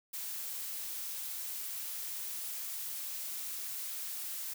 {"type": "noise", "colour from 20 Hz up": "blue", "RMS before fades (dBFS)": -40, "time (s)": [0.13, 4.54], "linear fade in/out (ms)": 10, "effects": []}